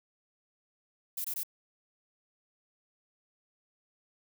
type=noise bursts; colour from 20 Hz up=violet; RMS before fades=-35 dBFS; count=3; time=1.17-1.434 s; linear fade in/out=5 ms; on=74 ms; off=21 ms; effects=none